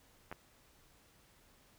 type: clicks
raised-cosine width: 0.5 ms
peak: -29 dBFS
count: 2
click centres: 0.315 / 0.326 s
effects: pink hiss -66 dBFS RMS until 1.78 s